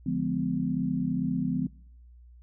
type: chord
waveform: sine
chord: D diminished seventh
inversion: none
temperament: just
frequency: 146.83 / 176.2 / 211.4 / 253.7 Hz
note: D3 / F3 / Ab3 / Cb4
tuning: 0 / +16 / +31 / +47 cents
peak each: -34 / -30 / -33 / -29 dBFS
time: 0.06-1.67 s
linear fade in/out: 5 ms
effects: noise-tail reverb RT60 0.7 s tail -24 dB re dry + added 60 Hz sine -49 dBFS peak until 2.42 s